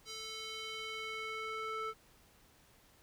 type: tone with band-pass filter sweep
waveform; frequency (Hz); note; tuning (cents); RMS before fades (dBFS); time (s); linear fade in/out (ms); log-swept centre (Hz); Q
square; 440; A4; 0; -42; 0.05-1.94; 50; 4900 to 1300; 1.7
effects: pink hiss -65 dBFS RMS until 3.02 s